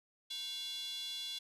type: tone with high-pass filter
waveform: square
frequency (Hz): 311.1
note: D#4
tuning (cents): 0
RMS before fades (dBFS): -42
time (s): 0.3-1.39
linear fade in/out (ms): 10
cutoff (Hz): 3600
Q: 9.3
effects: resampled to 32000 Hz